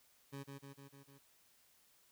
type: tone with echo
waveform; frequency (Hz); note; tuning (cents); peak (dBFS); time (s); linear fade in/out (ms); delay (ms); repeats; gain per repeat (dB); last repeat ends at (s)
20% pulse; 138.59; C#3; 0; -40; 0.32-0.44; 20; 150; 5; -3; 1.19
effects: white hiss -70 dBFS RMS until 2.11 s